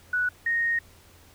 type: tone pair in turn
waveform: sine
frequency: 1476 / 1859.6 Hz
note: F#6 / A#6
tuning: -5 / -5 cents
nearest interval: major third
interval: 400 cents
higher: second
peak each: -22 dBFS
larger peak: neither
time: 0.13-0.29 / 0.46-0.79 s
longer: second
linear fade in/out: 5 ms
effects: added 86 Hz sine -56 dBFS peak until 1.34 s + pink hiss -55 dBFS RMS until 1.34 s